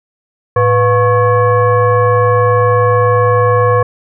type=tone with frequency modulation; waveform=sine; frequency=493.9 Hz; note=B4; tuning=in tune; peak=-7 dBFS; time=0.56-3.83 s; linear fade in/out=5 ms; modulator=603 Hz; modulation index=1.2; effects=none